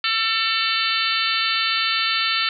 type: harmonic tone with a mistuned harmonic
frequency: 447.7 Hz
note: A4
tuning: 30 cents sharp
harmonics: 3 / 4 / 5 / 6 / 7 / 8 / 9 / 10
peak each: -25 / -28 / -28 / -27 / -27 / -27 / -27 / -28 dBFS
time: 0.04-2.49 s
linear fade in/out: 2 ms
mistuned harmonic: 7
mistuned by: -53 cents
effects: none